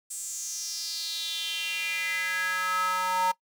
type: tone with high-pass filter sweep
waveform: square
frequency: 184.3 Hz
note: F#3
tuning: 7 cents flat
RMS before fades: -30 dBFS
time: 0.1-3.32 s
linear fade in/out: 10 ms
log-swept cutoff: 8200 to 900 Hz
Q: 5
effects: noise-tail reverb RT60 0.1 s tail -20 dB re dry